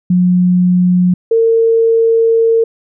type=tone pair in turn; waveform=sine; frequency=180 / 454.9 Hz; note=F#3 / A#4; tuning=-47 / -42 cents; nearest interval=octave + major third; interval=1605 cents; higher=second; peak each=-7 dBFS; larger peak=neither; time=0.1-1.14 / 1.31-2.64 s; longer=second; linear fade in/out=5 ms; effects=none